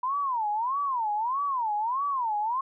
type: tone with vibrato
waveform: sine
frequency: 976 Hz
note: B5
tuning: 21 cents flat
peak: -25 dBFS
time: 0.03-2.61 s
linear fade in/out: 5 ms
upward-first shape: sine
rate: 1.6 Hz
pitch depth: 280 cents each way
effects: none